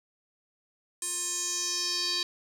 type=tone with band-pass filter sweep; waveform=square; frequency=352.8 Hz; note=F4; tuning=18 cents sharp; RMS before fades=-31 dBFS; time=1.02-2.23 s; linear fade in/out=2 ms; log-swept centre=8500 to 4300 Hz; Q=4.3; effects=none